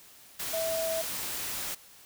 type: tone in noise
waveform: sine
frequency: 652 Hz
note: E5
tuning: 19 cents flat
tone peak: -29 dBFS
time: 0.53-1.02 s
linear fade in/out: 10 ms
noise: white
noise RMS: -35 dBFS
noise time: 0.39-1.75 s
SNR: +3 dB
effects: white hiss -54 dBFS RMS until 2.05 s